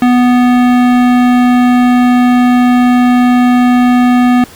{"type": "tone with hard clipping", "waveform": "sine", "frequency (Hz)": 246.9, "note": "B3", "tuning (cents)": 0, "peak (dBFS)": -7, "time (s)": [0.02, 4.44], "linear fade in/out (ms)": 2, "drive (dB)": 17, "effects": ["pink hiss -35 dBFS RMS until 4.55 s"]}